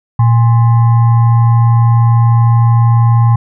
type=tone with frequency modulation; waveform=sine; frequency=116.54 Hz; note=A#2; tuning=in tune; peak=-5 dBFS; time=0.19-3.36 s; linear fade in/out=5 ms; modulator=934 Hz; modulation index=0.32; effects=none